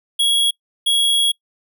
square tone bursts at uneven times, 3322 Hz, G#7, in tune, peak -14 dBFS, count 2, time 0.19-0.51 / 0.86-1.32 s, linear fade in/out 10 ms, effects noise-tail reverb RT60 0.1 s tail -26 dB re dry

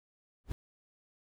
brown noise with exponential growth, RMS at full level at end -32 dBFS, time 0.44-0.52 s, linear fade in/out 0 ms, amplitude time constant 16 ms, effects none

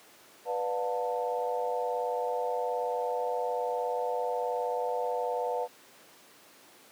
sine chord, B half-diminished seventh, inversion none, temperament just, 493.9 / 592.7 / 711.2 / 889 Hz, B4 / D5 / F5 / A5, 0 / +16 / +31 / +18 cents, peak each -31 / -37 / -34 / -35 dBFS, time 0.45-5.68 s, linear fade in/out 50 ms, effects pink hiss -55 dBFS RMS until 6.91 s + high-pass 300 Hz 12 dB/octave

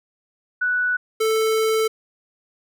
sine / square tone pair in turn, 1480 / 440.8 Hz, F#6 / A4, 0 / +3 cents, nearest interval octave + major sixth, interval 2097 cents, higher first, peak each -18 dBFS, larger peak neither, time 0.61-0.97 / 1.2-1.88 s, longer second, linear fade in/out 10 ms, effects none

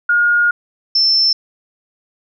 sine tone pair in turn, 1428 / 5328 Hz, F6 / E8, +38 / +18 cents, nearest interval octave + major seventh, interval 2280 cents, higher second, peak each -10 dBFS, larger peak neither, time 0.09-0.51 / 0.95-1.33 s, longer first, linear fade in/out 5 ms, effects none

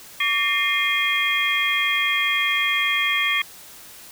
sine tone cluster, 1147 / 1815 / 2111 / 2456 / 3261 Hz, D6 / A#6 / C7 / D#7 / G#7, -41 / -47 / +15 / -23 / -32 cents, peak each -28 / -27 / -22 / -25 / -25 dBFS, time 0.2-3.42 s, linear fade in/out 5 ms, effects white hiss -43 dBFS RMS until 4.11 s

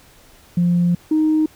sine tone pair in turn, 174.6 / 311.1 Hz, F3 / D#4, 0 / 0 cents, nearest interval minor seventh, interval 1000 cents, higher second, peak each -12 dBFS, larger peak neither, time 0.57-0.95 / 1.11-1.46 s, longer first, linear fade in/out 5 ms, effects tanh soft clip ceiling -9 dBFS + pink hiss -49 dBFS RMS until 1.55 s

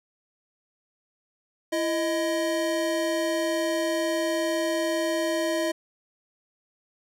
square tone pair together, 334.1 / 626.5 Hz, E4 / D#5, +23 / +12 cents, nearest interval major seventh, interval 1089 cents, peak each -28 / -27 dBFS, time 1.72-5.72 s, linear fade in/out 10 ms, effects low-pass 12000 Hz 12 dB/octave

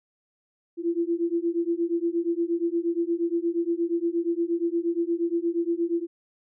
sine beating tone pair, 335.1 / 343.6 Hz, E4 / F4, +29 / -28 cents, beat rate 8.5 Hz, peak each -26 dBFS, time 0.77-6.07 s, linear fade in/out 50 ms, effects none

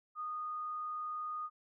sine tone, 1233 Hz, D#6, 16 cents flat, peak -37 dBFS, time 0.15-1.5 s, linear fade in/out 50 ms, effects none

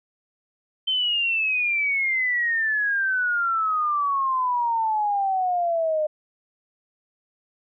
sine exponential sweep, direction down, 3106 to 605 Hz, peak -20 dBFS, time 0.87-6.07 s, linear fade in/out 10 ms, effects none

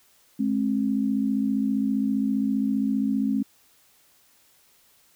sine tone pair together, 212 / 267.1 Hz, G#3 / C4, +36 / +36 cents, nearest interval major third, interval 400 cents, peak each -24 / -24 dBFS, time 0.39-3.43 s, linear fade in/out 10 ms, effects white hiss -60 dBFS RMS until 5.15 s

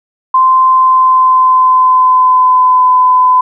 sine tone with pitch glide, 1038 to 1010.8 Hz, C6 to B5, -14 to +40 cents, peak -4 dBFS, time 0.34-3.41 s, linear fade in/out 5 ms, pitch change -46 cents, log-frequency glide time 0.65-2.86 s, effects none

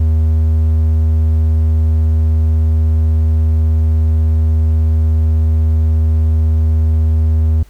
triangle tone, 79.1 Hz, D#2, 29 cents sharp, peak -7 dBFS, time 0-7.63 s, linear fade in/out 5 ms, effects added 50 Hz sine -40 dBFS peak until 7.69 s + pink hiss -51 dBFS RMS until 7.69 s

